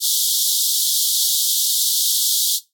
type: high-pass noise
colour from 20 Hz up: pink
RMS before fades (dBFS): -18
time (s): 0-2.6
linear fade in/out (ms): 50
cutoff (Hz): 3300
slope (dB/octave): 96
effects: noise-tail reverb RT60 0.2 s tail -17 dB re dry + AAC 64 kbps